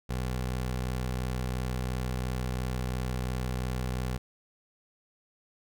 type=tone; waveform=20% pulse; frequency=62.9 Hz; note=B1; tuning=32 cents sharp; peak=-25 dBFS; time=0.09-4.18 s; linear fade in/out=10 ms; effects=none